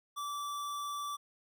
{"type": "tone", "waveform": "square", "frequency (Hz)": 1161, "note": "D6", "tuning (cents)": -20, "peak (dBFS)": -37, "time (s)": [0.16, 1.17], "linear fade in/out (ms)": 20, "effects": []}